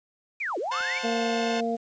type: linear two-way sweep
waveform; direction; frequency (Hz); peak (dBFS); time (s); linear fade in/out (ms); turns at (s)
sine; down then up; 2511 to 320.9 to 2350; -27; 0.4-0.99; 10; 0.58
type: chord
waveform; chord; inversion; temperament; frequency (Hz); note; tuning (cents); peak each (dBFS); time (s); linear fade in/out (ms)
10% pulse; F# diminished; second; equal with one note detuned; 523.3 / 721.8 / 880; C5 / F#5 / A5; 0 / -43 / 0; -26; 0.71-1.61; 10
type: click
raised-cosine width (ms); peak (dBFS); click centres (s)
1; -34; 0.808
type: harmonic tone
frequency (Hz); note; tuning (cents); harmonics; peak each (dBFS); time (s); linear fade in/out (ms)
230.9; A#3; -16; 1 / 2 / 3; -29 / -29 / -29; 1.03-1.77; 20
effects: resampled to 16000 Hz + 9-bit